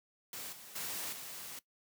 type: noise with level steps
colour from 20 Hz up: white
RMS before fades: -44 / -52 / -40 / -46 dBFS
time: 0.33-1.59 s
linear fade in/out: 2 ms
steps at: 0.52 / 0.75 / 1.12 s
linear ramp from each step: 10 ms
effects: noise-tail reverb RT60 0.1 s tail -18 dB re dry + high-pass 100 Hz 12 dB/octave